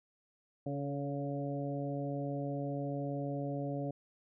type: harmonic tone with a mistuned harmonic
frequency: 141.1 Hz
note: C#3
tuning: 31 cents sharp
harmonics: 1 / 2 / 3 / 4 / 5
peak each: -38 / -39 / -45 / -41 / -46 dBFS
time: 0.66-3.91 s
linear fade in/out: 5 ms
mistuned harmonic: 3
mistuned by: +25 cents
effects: none